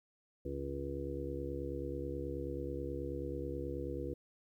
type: harmonic tone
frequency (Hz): 69.3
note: C#2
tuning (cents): 0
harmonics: 1 / 2 / 4 / 5 / 6 / 7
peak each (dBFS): -43 / -46 / -45 / -43 / -48 / -43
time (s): 0.45-4.14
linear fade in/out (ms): 5
effects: 12-bit